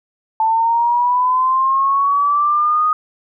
sine linear sweep, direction up, 880 to 1247 Hz, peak -12 dBFS, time 0.4-2.93 s, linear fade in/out 2 ms, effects none

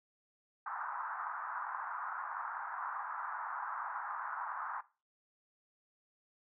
pink band-pass noise, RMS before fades -41 dBFS, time 0.66-4.81 s, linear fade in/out 5 ms, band 860 to 1500 Hz, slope 48 dB/octave, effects noise-tail reverb RT60 0.3 s tail -17 dB re dry

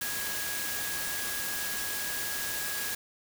sine tone in noise, 1655 Hz, G#6, 6 cents flat, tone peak -38 dBFS, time 0.01-2.95 s, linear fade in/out 5 ms, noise white, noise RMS -34 dBFS, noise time 0.01-2.95 s, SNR -7 dB, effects none

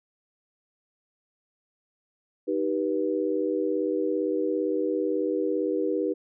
sine chord, Eb augmented, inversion none, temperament just, 311.1 / 388.9 / 486.1 Hz, Eb4 / G4 / B4, 0 / -14 / -28 cents, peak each -28 dBFS, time 2.47-6.14 s, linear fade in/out 20 ms, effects none

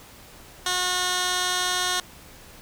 15% pulse tone with band-pass filter, 362.6 Hz, F#4, 35 cents flat, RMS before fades -25 dBFS, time 0.66-2 s, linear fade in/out 2 ms, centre 4800 Hz, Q 0.71, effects pink hiss -47 dBFS RMS until 2.61 s

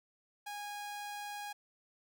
sawtooth tone, 823 Hz, G#5, 16 cents flat, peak -37 dBFS, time 0.46-1.53 s, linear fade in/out 10 ms, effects none

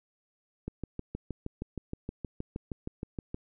click train, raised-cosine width 3 ms, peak -22 dBFS, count 18, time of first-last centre 0.68-3.345 s, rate 6.38 Hz, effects none

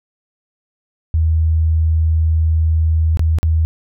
sine tone with dropouts, 80 Hz, D#2, 49 cents sharp, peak -11 dBFS, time 1.14-3.65 s, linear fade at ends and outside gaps 0 ms, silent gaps 3.172-3.194 / 3.386-3.43 s, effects none

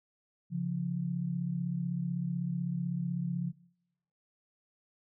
sine tone pair together, 139.26 / 175.2 Hz, C#3 / F3, +8 / +6 cents, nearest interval major third, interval 398 cents, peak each -35 / -32 dBFS, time 0.5-3.53 s, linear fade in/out 50 ms, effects noise-tail reverb RT60 0.9 s tail -24 dB re dry

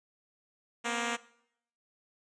5% pulse tone pair together, 235.4 / 256.1 Hz, A#3 / C4, +17 / -37 cents, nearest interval minor second, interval 146 cents, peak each -20 / -28 dBFS, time 0.84-1.17 s, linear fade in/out 20 ms, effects noise-tail reverb RT60 0.7 s tail -19 dB re dry + resampled to 22050 Hz

